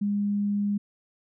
sine tone, 203.9 Hz, G#3, 32 cents flat, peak -23 dBFS, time 0.01-0.78 s, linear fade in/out 10 ms, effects none

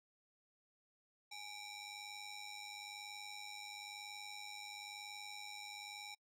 15% pulse ring-modulated tone, 1559 Hz, G6, 10 cents flat, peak -38 dBFS, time 1.31-6.15 s, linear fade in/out 10 ms, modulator 729 Hz, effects noise-tail reverb RT60 0.1 s tail -26 dB re dry + low-pass 11000 Hz 12 dB/octave

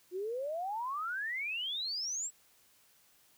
sine exponential sweep, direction up, 349.2 to 7900 Hz, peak -34 dBFS, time 0.11-2.31 s, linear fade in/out 50 ms, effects white hiss -66 dBFS RMS until 3.37 s

